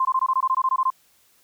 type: tone bursts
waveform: sine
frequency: 1046.5 Hz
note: C6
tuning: in tune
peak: -17 dBFS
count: 13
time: 0-0.903 s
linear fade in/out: 5 ms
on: 51 ms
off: 20 ms
effects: white hiss -60 dBFS RMS until 1.43 s